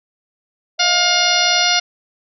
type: tone with vibrato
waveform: sine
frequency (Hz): 646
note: E5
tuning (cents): -35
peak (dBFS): -27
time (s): 0.78-1.66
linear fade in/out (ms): 50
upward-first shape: sine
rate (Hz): 4.6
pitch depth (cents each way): 11
type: harmonic tone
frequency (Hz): 710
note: F5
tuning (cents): +28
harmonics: 1 / 2 / 3 / 4 / 5 / 6 / 7 / 8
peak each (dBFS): -21 / -21 / -21 / -21 / -21 / -21 / -21 / -21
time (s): 0.79-1.8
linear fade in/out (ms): 10
effects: none